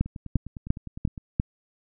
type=two click trains; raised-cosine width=5 ms; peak=-24 / -9 dBFS; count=12 / 5; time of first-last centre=0.06-1.178 / 0.01-1.399 s; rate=9.84 / 2.88 Hz; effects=none